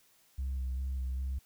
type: tone with vibrato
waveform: sine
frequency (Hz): 65.41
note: C2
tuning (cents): 0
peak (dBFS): -30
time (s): 0.38-1.39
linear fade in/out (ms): 10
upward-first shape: square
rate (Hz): 2.5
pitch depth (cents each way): 23
effects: tanh soft clip ceiling -30 dBFS + white hiss -66 dBFS RMS until 1.45 s